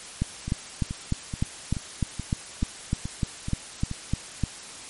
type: two click trains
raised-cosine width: 5 ms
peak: -11 / -18 dBFS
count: 15 / 9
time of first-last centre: 0.22-4.437 / 0.48-3.913 s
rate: 3.32 / 2.33 Hz
effects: white hiss -41 dBFS RMS until 4.89 s + MP3 48 kbps